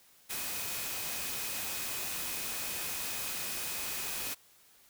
sine tone in noise, 2513 Hz, D#7, 17 cents sharp, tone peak -47 dBFS, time 0.29-4.35 s, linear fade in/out 20 ms, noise white, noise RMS -37 dBFS, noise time 0.29-4.35 s, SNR -13 dB, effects white hiss -62 dBFS RMS until 4.89 s

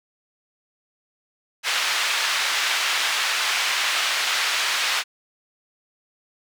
white band-pass noise, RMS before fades -23 dBFS, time 1.63-5.04 s, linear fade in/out 50 ms, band 1100 to 3600 Hz, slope 12 dB/octave, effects none

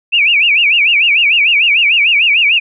sine tone with vibrato, 2536 Hz, D#7, 32 cents sharp, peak -7 dBFS, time 0.12-2.6 s, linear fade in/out 20 ms, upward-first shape sine, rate 6.7 Hz, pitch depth 210 cents each way, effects none

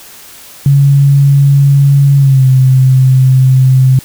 sine tone with pitch glide, 140 to 130.62 Hz, C#3 to C3, +18 to -3 cents, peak -3 dBFS, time 0.66-3.99 s, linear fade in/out 2 ms, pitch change -121 cents, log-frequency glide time 2.17-2.45 s, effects white hiss -34 dBFS RMS until 4.04 s

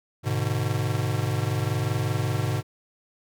square chord, G# diminished, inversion none, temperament just, 103.83 / 124.59 / 149.51 Hz, G#2 / B2 / D3, 0 / +16 / +31 cents, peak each -28 / -28 / -31 dBFS, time 0.23-2.63 s, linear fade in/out 50 ms, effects none

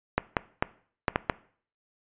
clicks, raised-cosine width 0.5 ms, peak -7 dBFS, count 6, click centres 0.18 / 0.368 / 0.625 / 1.082 / 1.159 / 1.298 s, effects noise-tail reverb RT60 0.5 s tail -19 dB re dry + resampled to 8000 Hz

